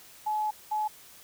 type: tone bursts at uneven times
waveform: sine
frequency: 853 Hz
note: G#5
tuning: 46 cents sharp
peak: -26 dBFS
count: 2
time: 0.26-0.51 / 0.71-0.88 s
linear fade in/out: 10 ms
effects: white hiss -52 dBFS RMS until 1.23 s